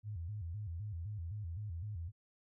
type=tone with vibrato; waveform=sine; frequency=94 Hz; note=F#2; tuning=28 cents sharp; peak=-39 dBFS; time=0.03-2.12 s; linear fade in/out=50 ms; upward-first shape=square; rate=3.9 Hz; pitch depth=200 cents each way; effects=none